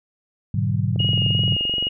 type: chord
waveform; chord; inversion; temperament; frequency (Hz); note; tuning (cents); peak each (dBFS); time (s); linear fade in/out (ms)
sine; G# half-diminished seventh; none; equal; 103.83 / 123.47 / 146.83 / 185; G#2 / B2 / D3 / F#3; 0 / 0 / 0 / 0; -22 / -24 / -25 / -26; 0.54-1.56; 5
type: click train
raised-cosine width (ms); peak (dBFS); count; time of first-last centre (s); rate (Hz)
2; -19; 22; 0.96-1.869; 23.1
type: tone with vibrato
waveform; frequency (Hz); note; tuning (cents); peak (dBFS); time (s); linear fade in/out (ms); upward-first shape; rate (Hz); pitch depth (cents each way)
sine; 2872; F7; +48; -20; 0.99-1.89; 10; sine; 2.8; 11
effects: none